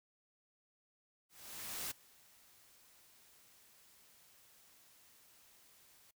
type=noise with ADSR envelope; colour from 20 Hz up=white; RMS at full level=-41 dBFS; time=1.29-6.11 s; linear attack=620 ms; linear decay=10 ms; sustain=-24 dB; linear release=4 ms; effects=noise-tail reverb RT60 0.1 s tail -21 dB re dry